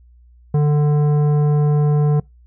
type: tone with tanh clipping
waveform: triangle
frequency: 148 Hz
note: D3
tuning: 14 cents sharp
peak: -14 dBFS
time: 0.54-2.2 s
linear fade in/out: 5 ms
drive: 16 dB
effects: noise-tail reverb RT60 0.2 s tail -25 dB re dry + added 60 Hz sine -45 dBFS peak until 2.46 s